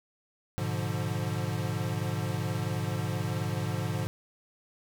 square chord, G# diminished seventh, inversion none, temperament equal with one note detuned, 103.83 / 122.48 / 146.83 / 174.61 Hz, G#2 / B2 / D3 / F3, 0 / -14 / 0 / 0 cents, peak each -34 / -36 / -36 / -37 dBFS, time 0.58-4.07 s, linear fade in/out 0 ms, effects none

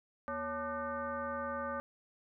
sine tone with frequency modulation, 877 Hz, A5, 6 cents flat, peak -35 dBFS, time 0.28-1.8 s, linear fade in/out 0 ms, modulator 319 Hz, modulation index 1.9, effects none

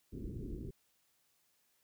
pink low-pass noise, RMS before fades -43 dBFS, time 0.12-0.71 s, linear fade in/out 10 ms, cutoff 410 Hz, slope 48 dB/octave, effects white hiss -75 dBFS RMS until 1.83 s

